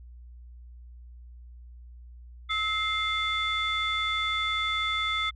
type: tone cluster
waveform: sine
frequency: 1295 / 2098 / 3488 Hz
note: E6 / C7 / A7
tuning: -31 / +4 / -16 cents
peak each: -29 dBFS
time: 2.49-5.31 s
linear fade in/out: 20 ms
effects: tanh soft clip ceiling -19 dBFS + added 60 Hz sine -44 dBFS peak until 5.35 s